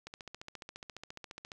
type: click train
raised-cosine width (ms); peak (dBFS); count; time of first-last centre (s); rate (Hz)
0.2; -27; 22; 0.07-1.518; 14.5
effects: none